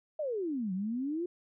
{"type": "exponential two-way sweep", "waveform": "sine", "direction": "down then up", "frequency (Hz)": [640, 180.3, 362.2], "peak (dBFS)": -31, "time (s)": [0.19, 1.26], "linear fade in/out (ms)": 5, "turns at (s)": 0.73, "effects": []}